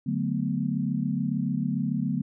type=chord; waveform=sine; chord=B minor seventh; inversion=first; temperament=equal; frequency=146.83 / 185 / 220 / 246.9 Hz; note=D3 / F#3 / A3 / B3; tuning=0 / 0 / 0 / 0 cents; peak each=-30 dBFS; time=0.06-2.22 s; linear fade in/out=10 ms; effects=none